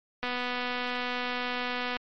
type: click train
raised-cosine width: 0.3 ms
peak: -16 dBFS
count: 430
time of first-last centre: 0.23-1.967 s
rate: 247 Hz
effects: low-pass 5000 Hz 12 dB/octave + MP3 48 kbps